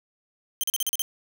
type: tone bursts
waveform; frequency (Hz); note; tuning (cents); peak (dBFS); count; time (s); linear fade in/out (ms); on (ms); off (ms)
10% pulse; 3128; G7; -4; -15; 7; 0.61-1.019; 0; 25; 39
effects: none